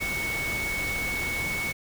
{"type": "tone in noise", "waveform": "sine", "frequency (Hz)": 2217, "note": "C#7", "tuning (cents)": 0, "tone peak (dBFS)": -28, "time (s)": [0, 1.73], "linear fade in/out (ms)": 20, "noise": "pink", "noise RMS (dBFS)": -34, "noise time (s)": [0, 1.73], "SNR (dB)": 3, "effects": []}